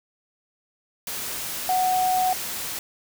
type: tone in noise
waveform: sine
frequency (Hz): 740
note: F#5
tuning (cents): 0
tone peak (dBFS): -19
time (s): 1.69-2.33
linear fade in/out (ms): 2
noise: white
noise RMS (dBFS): -31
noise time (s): 1.07-2.79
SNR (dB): +9
effects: none